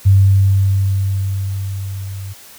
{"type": "tone with level ramp", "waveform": "sine", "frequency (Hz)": 97.4, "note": "G2", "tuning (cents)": -11, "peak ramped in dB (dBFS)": [-5, -25], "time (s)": [0.05, 2.34], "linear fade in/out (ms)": 20, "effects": ["white hiss -40 dBFS RMS until 2.58 s"]}